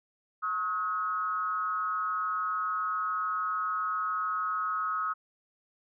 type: tone with frequency modulation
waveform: sine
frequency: 1274 Hz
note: D#6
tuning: 41 cents sharp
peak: -28 dBFS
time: 0.42-5.14 s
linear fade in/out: 20 ms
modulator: 179 Hz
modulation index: 0.59
effects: none